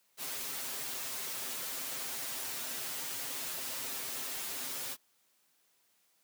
white noise with comb filter, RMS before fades -39 dBFS, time 0.17-4.97 s, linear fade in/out 50 ms, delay 7.6 ms, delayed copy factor +0.9, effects white hiss -72 dBFS RMS until 6.23 s + high-pass 150 Hz 12 dB/octave

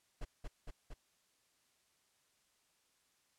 brown noise with echo, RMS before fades -40 dBFS, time 0.21-0.25 s, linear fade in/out 10 ms, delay 230 ms, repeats 3, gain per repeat -2 dB, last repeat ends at 0.94 s, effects white hiss -75 dBFS RMS until 3.38 s + low-pass 10000 Hz 12 dB/octave

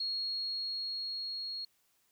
sine tone with level ramp, 4300 Hz, C8, 47 cents sharp, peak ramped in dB -32 to -37 dBFS, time 0-1.65 s, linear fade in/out 5 ms, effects white hiss -73 dBFS RMS until 2.11 s

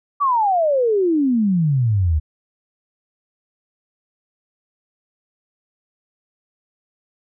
sine exponential sweep, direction down, 1174.7 to 73 Hz, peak -14 dBFS, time 0.2-2.2 s, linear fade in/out 20 ms, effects none

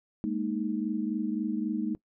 sine chord, Ab suspended second, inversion none, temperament equal with one note detuned, 207.7 / 231.5 / 311.1 Hz, Ab3 / Bb3 / Eb4, 0 / -12 / 0 cents, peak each -32 dBFS, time 0.24-1.95 s, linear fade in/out 0 ms, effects noise-tail reverb RT60 0.1 s tail -21 dB re dry

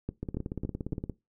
two click trains, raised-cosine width 3 ms, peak -21 / -19 dBFS, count 16 / 4, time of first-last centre 0.23-1.097 / 0.09-0.93 s, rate 17.3 / 3.57 Hz, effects noise-tail reverb RT60 0.2 s tail -19 dB re dry

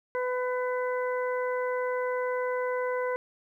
harmonic tone, 501 Hz, B4, 25 cents sharp, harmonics 1 / 2 / 3 / 4, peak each -28 / -34 / -38 / -40 dBFS, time 0.15-3.16 s, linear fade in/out 0 ms, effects 11-bit

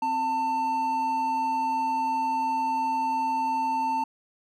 triangle tone pair together, 261.6 / 894.3 Hz, C4 / A5, 0 / +28 cents, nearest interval octave + major sixth, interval 2128 cents, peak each -33 / -22 dBFS, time 0.02-4.04 s, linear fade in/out 5 ms, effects none

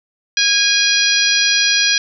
harmonic tone, 821 Hz, G#5, 20 cents flat, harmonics 2 / 3 / 4 / 5 / 6 / 7, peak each -19 / -19 / -19 / -19 / -19 / -19 dBFS, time 0.37-1.98 s, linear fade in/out 2 ms, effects none

